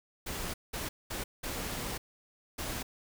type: noise bursts at uneven times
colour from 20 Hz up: pink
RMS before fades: -37 dBFS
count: 5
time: 0.26-0.54 / 0.73-0.89 / 1.1-1.24 / 1.43-1.98 / 2.58-2.83 s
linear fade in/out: 10 ms
effects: none